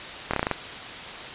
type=slowing click train; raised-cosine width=0.5 ms; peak=-8 dBFS; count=7; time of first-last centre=0.31-0.513 s; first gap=25 ms; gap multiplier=1.12; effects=white hiss -36 dBFS RMS until 1.34 s + resampled to 8000 Hz